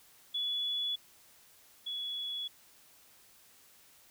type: tone pair in turn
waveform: sine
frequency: 3413 / 3384 Hz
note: G#7 / G#7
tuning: +47 / +32 cents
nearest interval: unison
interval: 15 cents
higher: first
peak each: -31 / -35 dBFS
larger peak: first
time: 0.34-0.96 / 1.86-2.48 s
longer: neither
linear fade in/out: 10 ms
effects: white hiss -61 dBFS RMS until 4.1 s